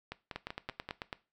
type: two click trains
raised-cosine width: 0.3 ms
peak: -23 / -21 dBFS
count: 5 / 8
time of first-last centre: 0.12-0.889 / 0.36-1.128 s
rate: 5.2 / 9.11 Hz
effects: noise-tail reverb RT60 0.3 s tail -18 dB re dry